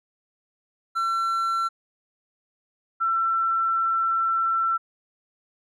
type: tone pair in turn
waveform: triangle / sine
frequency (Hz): 1350 / 1344.2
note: E6 / E6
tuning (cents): +41 / +33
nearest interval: unison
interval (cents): 8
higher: first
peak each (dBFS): -20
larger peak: neither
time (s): 0.95-1.69 / 3-4.78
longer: second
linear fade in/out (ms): 20
effects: none